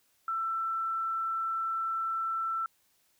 sine tone, 1335 Hz, E6, 22 cents sharp, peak -29 dBFS, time 0.28-2.66 s, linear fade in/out 2 ms, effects white hiss -70 dBFS RMS until 3.19 s

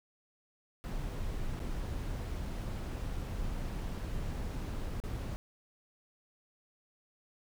brown noise with dropouts, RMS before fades -37 dBFS, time 0.84-5.36 s, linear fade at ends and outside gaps 0 ms, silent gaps 1.593-1.601 / 5.001-5.038 s, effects none

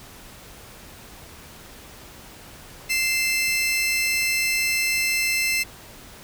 sawtooth tone pair together, 2086 / 2648 Hz, C7 / E7, -6 / +7 cents, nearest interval major third, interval 413 cents, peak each -20 dBFS, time 2.89-5.64 s, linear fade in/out 20 ms, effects pink hiss -44 dBFS RMS until 6.23 s

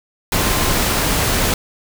sine tone in noise, 1046.5 Hz, C6, in tune, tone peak -28 dBFS, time 0.34-0.75 s, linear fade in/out 2 ms, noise pink, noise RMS -17 dBFS, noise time 0.32-1.54 s, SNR -14 dB, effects none

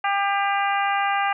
harmonic tone, 399.2 Hz, G4, 32 cents sharp, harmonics 2 / 3 / 4 / 5 / 6 / 7, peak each -22 / -26 / -28 / -30 / -32 / -33 dBFS, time 0.04-1.33 s, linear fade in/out 5 ms, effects none

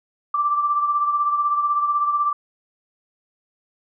sine beating tone pair, 1172 / 1188 Hz, D6 / D6, -4 / +20 cents, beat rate 16 Hz, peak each -18 / -27 dBFS, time 0.34-2.33 s, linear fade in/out 5 ms, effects none

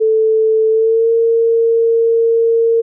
sine tone with pitch glide, 440 to 458.4 Hz, A4 to A#4, 0 to -29 cents, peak -9 dBFS, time 0-2.82 s, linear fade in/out 20 ms, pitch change +71 cents, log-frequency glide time 0.7-1.1 s, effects none

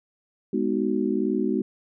sine chord, G# minor seventh, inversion none, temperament just, 207.7 / 249.2 / 311.5 / 373.8 Hz, G#3 / B3 / D#4 / F#4, 0 / +16 / +2 / +18 cents, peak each -27 dBFS, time 0.53-1.62 s, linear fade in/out 5 ms, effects none

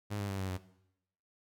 sawtooth tone with pitch steps, 103.5 / 100.55 / 97.69 / 94.91 / 92.21 Hz, G#2 / G2 / G2 / F#2 / F#2, -5 / +44 / -5 / +45 / -5 cents, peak -31 dBFS, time 0.1-0.58 s, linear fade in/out 20 ms, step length 96 ms, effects noise-tail reverb RT60 0.8 s tail -17 dB re dry

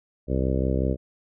harmonic tone, 65.4 Hz, C2, in tune, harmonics 1 / 2 / 3 / 4 / 5 / 6 / 7 / 8 / 9, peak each -25 / -28 / -30 / -31 / -32 / -33 / -33 / -34 / -35 dBFS, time 0.27-0.97 s, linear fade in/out 50 ms, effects none

